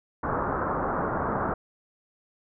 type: low-pass noise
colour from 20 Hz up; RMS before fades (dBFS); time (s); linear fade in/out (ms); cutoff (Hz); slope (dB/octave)
white; -28; 0.23-1.54; 5; 1400; 48
effects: none